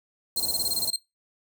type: band-stop noise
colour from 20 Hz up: white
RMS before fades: -31 dBFS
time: 0.36-0.9 s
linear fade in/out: 2 ms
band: 810 to 7400 Hz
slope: 24 dB/octave
type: tone bursts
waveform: 30% pulse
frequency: 4186 Hz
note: C8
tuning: in tune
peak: -21 dBFS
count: 11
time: 0.37-0.96 s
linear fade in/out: 2 ms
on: 30 ms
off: 26 ms
effects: noise-tail reverb RT60 0.2 s tail -19 dB re dry